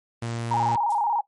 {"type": "tone", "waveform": "sawtooth", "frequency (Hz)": 116.54, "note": "A#2", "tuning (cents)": 0, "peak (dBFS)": -24, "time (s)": [0.22, 0.76], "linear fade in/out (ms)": 5}
{"type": "tone with vibrato", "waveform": "sine", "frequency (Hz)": 880, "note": "A5", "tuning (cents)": 0, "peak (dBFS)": -20, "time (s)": [0.51, 1.21], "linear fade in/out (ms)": 5, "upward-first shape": "square", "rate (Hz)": 17, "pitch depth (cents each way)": 110}
{"type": "noise with exponential decay", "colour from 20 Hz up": "violet", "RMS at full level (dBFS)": -35, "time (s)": [0.9, 1.11], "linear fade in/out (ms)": 5, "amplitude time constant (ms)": 45}
{"effects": ["noise-tail reverb RT60 0.1 s tail -17 dB re dry", "MP3 48 kbps"]}